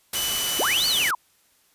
white noise, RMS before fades -27 dBFS, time 0.13-1.11 s, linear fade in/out 5 ms
sawtooth tone, 2984 Hz, F#7, 14 cents sharp, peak -23 dBFS, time 0.15-1.09 s, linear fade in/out 5 ms
sine linear two-way sweep, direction up then down, 228.8 to 4636 to 883 Hz, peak -21 dBFS, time 0.59-1.15 s, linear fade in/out 5 ms, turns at 0.87 s
effects white hiss -62 dBFS RMS until 1.74 s + resampled to 32000 Hz

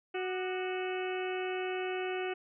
harmonic tone with a mistuned harmonic, 370 Hz, F#4, in tune, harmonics 1 / 2 / 3 / 4 / 5 / 6 / 7 / 8, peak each -34 / -40 / -49 / -44 / -48 / -46 / -44 / -48 dBFS, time 0.14-2.34 s, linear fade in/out 10 ms, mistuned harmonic 3, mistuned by +130 cents, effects none

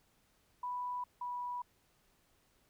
sine tone pair in turn, 987.8 / 979.8 Hz, B5 / B5, 0 / -14 cents, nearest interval unison, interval 14 cents, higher first, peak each -36 / -37 dBFS, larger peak first, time 0.63-1.04 / 1.21-1.62 s, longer neither, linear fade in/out 5 ms, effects pink hiss -72 dBFS RMS until 2.69 s

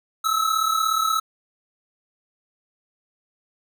square tone pair together, 1283 / 1319.8 Hz, E6 / E6, -47 / +2 cents, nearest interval unison, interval 49 cents, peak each -23 dBFS, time 0.24-1.2 s, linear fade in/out 10 ms, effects none

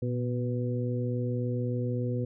harmonic tone with a mistuned harmonic, 123.47 Hz, B2, in tune, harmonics 1 / 2 / 3 / 4, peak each -29 / -34 / -38 / -36 dBFS, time 0.02-2.25 s, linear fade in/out 5 ms, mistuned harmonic 1, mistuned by -51 cents, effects none

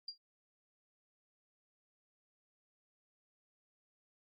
sine tone with exponential decay, 4774 Hz, D8, 28 cents sharp, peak -37 dBFS, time 0.08-0.18 s, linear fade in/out 5 ms, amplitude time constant 21 ms, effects Opus 48 kbps

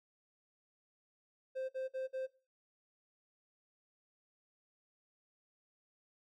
triangle tone bursts, 523.3 Hz, C5, in tune, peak -35 dBFS, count 4, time 1.55-2.269 s, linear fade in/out 20 ms, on 140 ms, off 53 ms, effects noise-tail reverb RT60 0.3 s tail -17 dB re dry

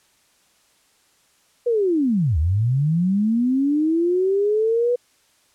sine linear two-way sweep, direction down then up, 493.9 to 72 to 493.9 Hz, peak -16 dBFS, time 1.66-4.96 s, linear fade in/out 10 ms, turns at 2.38 s, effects white hiss -60 dBFS RMS until 5.54 s + low-pass 10000 Hz 12 dB/octave

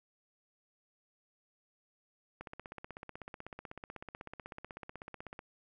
click train, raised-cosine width 0.5 ms, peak -29 dBFS, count 49, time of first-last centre 2.41-5.391 s, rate 16.1 Hz, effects none

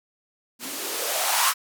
violet noise with band-pass filter sweep, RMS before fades -25 dBFS, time 0.59-1.54 s, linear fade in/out 50 ms, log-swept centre 220 to 1200 Hz, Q 4, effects none

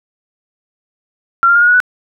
sine tone with pitch steps, 1372 / 1393.6 / 1415.5 / 1437.7 / 1460.3 / 1483.3 Hz, F6 / F6 / F6 / F6 / F#6 / F#6, -31 / -4 / +23 / +50 / -23 / +4 cents, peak -6 dBFS, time 1.43-1.802 s, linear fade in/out 0 ms, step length 62 ms, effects none

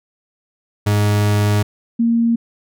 40% pulse / sine tone pair in turn, 103.83 / 232 Hz, G#2 / A#3, 0 / -8 cents, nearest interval octave + major second, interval 1392 cents, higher second, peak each -12 dBFS, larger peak neither, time 0.86-1.63 / 1.99-2.36 s, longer first, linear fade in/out 10 ms, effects none

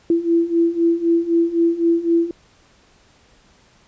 sine beating tone pair, 333.7 / 337.6 Hz, E4 / E4, +21 / +41 cents, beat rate 3.9 Hz, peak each -19 / -16 dBFS, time 0.1-2.31 s, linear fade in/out 2 ms, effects pink hiss -54 dBFS RMS until 3.87 s + resampled to 16000 Hz

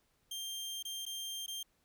sawtooth tone with dropouts, 3179 Hz, G7, 24 cents sharp, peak -36 dBFS, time 0.31-1.63 s, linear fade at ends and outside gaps 5 ms, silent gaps 0.827-0.85 / 1.054-1.063 / 1.463-1.479 s, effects pink hiss -75 dBFS RMS until 1.84 s

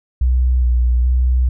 sine tone with vibrato, 61.74 Hz, B1, in tune, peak -11 dBFS, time 0.21-1.49 s, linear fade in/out 5 ms, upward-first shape square, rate 1.2 Hz, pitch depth 27 cents each way, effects none

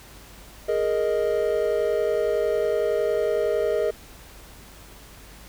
triangle chord, Ab suspended second, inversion none, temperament equal, 415.3 / 466.2 / 622.3 Hz, Ab4 / Bb4 / Eb5, 0 / 0 / 0 cents, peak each -23 dBFS, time 0.68-3.91 s, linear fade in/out 10 ms, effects added 50 Hz sine -48 dBFS peak until 5.48 s + pink hiss -47 dBFS RMS until 5.48 s

